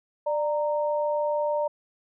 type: tone pair together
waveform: sine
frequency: 593.4 / 927 Hz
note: D5 / A#5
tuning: +18 / -10 cents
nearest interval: minor sixth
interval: 772 cents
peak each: -24 / -29 dBFS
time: 0.26-1.68 s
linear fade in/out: 10 ms
effects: none